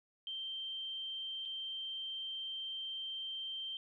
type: tone with dropouts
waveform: sine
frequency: 3138 Hz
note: G7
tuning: 1 cent sharp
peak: -39 dBFS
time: 0.27-3.77 s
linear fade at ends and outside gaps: 1 ms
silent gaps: 1.453-1.457 s
effects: 13-bit